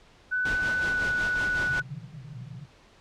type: tone with pitch glide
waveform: sine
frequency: 1496 to 1478 Hz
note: F#6 to F#6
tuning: +19 to -2 cents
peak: -24 dBFS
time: 0.31-1.82 s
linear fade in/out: 20 ms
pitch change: -21 cents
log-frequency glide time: 0.75-1.07 s
type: noise with tremolo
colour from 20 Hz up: pink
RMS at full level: -33 dBFS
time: 0.45-1.8 s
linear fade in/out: 5 ms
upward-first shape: sine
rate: 5.4 Hz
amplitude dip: 55%
type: band-pass noise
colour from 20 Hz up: pink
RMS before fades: -41 dBFS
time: 1.66-2.66 s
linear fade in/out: 5 ms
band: 120 to 170 Hz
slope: 96 dB/octave
effects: pink hiss -56 dBFS RMS until 3 s + low-pass 5000 Hz 12 dB/octave